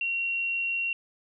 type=tone; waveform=sine; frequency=2743 Hz; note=F7; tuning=32 cents flat; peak=-26 dBFS; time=0.01-0.93 s; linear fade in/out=2 ms; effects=none